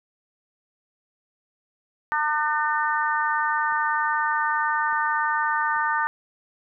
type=harmonic tone; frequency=301.8 Hz; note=D4; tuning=47 cents sharp; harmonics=3 / 4 / 5 / 6; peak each=-25 / -26 / -27 / -28 dBFS; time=2.12-6.07 s; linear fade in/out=0 ms
type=clicks; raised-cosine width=1 ms; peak=-34 dBFS; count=3; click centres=3.723 / 4.928 / 5.764 s
effects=none